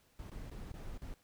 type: noise with dropouts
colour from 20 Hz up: brown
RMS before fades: -45 dBFS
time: 0.19-1.14 s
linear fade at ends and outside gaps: 1 ms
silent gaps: 0.3-0.316 / 0.499-0.514 / 0.719-0.74 / 0.977-1.018 s
effects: pink hiss -70 dBFS RMS until 1.23 s